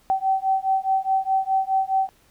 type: beating tone pair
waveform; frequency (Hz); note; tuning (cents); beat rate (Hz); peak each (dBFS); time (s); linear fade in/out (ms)
sine; 766 / 770.8; G5 / G5; -40 / -29; 4.8; -22; 0.1-2.09; 0
effects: pink hiss -59 dBFS RMS until 2.3 s